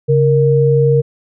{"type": "tone pair together", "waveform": "sine", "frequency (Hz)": [138.59, 466.2], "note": ["C#3", "A#4"], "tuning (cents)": [0, 0], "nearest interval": "octave + major sixth", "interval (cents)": 2100, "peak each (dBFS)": -11, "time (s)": [0.08, 1.02], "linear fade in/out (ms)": 20, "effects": []}